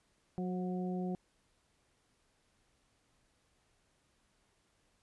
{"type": "harmonic tone with a mistuned harmonic", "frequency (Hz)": 182.5, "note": "F#3", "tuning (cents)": -24, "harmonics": [1, 2, 3, 4], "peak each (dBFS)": [-35, -41, -49, -46], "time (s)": [0.38, 1.15], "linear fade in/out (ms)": 0, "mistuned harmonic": 3, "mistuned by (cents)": -31, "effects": ["pink hiss -74 dBFS RMS until 5.02 s", "resampled to 24000 Hz"]}